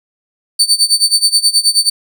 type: tone with tremolo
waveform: 30% pulse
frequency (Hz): 4552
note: C#8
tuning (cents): +45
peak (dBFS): -3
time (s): 0.59-1.9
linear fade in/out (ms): 10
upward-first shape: sine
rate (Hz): 9.4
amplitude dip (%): 90
effects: none